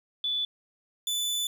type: tone pair in turn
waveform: sine / sawtooth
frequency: 3471 / 3491 Hz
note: A7 / A7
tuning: -24 / -14 cents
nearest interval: unison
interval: 10 cents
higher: second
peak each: -26 / -24 dBFS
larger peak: second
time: 0.24-0.45 / 1.07-1.47 s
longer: second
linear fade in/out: 2 ms
effects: 10-bit